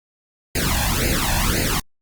pink noise with flanger, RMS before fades -20 dBFS, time 0.55-1.8 s, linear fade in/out 5 ms, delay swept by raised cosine 0.43 to 1.2 ms, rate 1.9 Hz, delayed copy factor +0.95, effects Opus 48 kbps

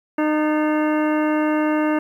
harmonic tone with a mistuned harmonic, 305.5 Hz, D#4, 32 cents flat, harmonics 1 / 2 / 3 / 4 / 5 / 6 / 7 / 9, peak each -18 / -24 / -28 / -30 / -32 / -34 / -35 / -37 dBFS, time 0.18-1.99 s, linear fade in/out 5 ms, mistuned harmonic 6, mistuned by -77 cents, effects 9-bit

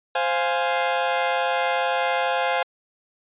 sawtooth chord, F minor, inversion second, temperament equal, 523.3 / 698.5 / 830.6 Hz, C5 / F5 / Ab5, 0 / 0 / 0 cents, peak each -21 dBFS, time 0.15-2.63 s, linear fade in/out 5 ms, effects resampled to 8000 Hz

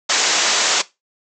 white low-pass noise, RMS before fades -17 dBFS, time 0.09-0.82 s, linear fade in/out 10 ms, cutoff 7500 Hz, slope 96 dB/octave, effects noise-tail reverb RT60 0.2 s tail -17 dB re dry + high-pass 400 Hz 12 dB/octave

